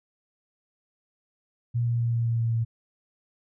sine tone with pitch steps, 118.9 / 118.15 / 117.4 / 116.66 / 115.92 / 115.18 / 114.45 Hz, A#2 / A#2 / A#2 / A#2 / A#2 / A#2 / A#2, +35 / +24 / +13 / +2 / -9 / -20 / -31 cents, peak -22 dBFS, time 1.74-2.65 s, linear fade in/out 20 ms, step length 130 ms, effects none

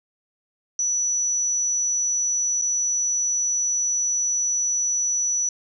sine tone with dropouts, 5920 Hz, F#8, in tune, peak -20 dBFS, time 0.79-5.49 s, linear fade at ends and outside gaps 2 ms, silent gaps 2.615-2.62 s, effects none

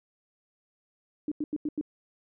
sine tone bursts, 300.1 Hz, D4, 38 cents sharp, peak -27 dBFS, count 5, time 1.28-1.812 s, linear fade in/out 2 ms, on 36 ms, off 88 ms, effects none

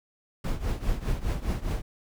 brown noise with tremolo, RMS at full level -25 dBFS, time 0.44-1.82 s, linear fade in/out 5 ms, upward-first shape triangle, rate 4.9 Hz, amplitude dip 85%, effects none

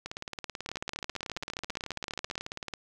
two click trains, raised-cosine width 0.2 ms, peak -17 / -19 dBFS, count 26 / 50, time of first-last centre 0.69-2.379 / 0.06-2.738 s, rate 14.8 / 18.3 Hz, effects none

